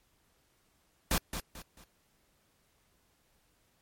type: noise with echo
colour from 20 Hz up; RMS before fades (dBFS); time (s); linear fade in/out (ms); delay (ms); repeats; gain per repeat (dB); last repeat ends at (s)
pink; -28; 1.11-1.18; 2; 220; 3; -9; 1.84
effects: pink hiss -71 dBFS RMS until 3.81 s + MP3 64 kbps